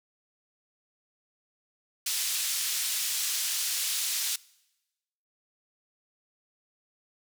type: band-pass noise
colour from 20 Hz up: pink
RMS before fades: -30 dBFS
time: 2.06-4.36 s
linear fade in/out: 5 ms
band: 3900 to 15000 Hz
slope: 12 dB/octave
effects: noise-tail reverb RT60 1.0 s tail -23 dB re dry